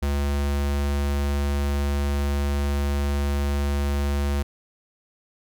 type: tone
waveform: square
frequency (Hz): 71.1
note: C#2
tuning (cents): +45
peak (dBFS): -22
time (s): 0.02-4.43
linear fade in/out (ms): 10
effects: none